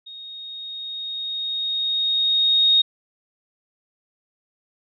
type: tone with level ramp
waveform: sine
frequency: 3729 Hz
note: A#7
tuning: in tune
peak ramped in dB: -36 to -12 dBFS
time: 0.06-2.82 s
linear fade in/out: 10 ms
effects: none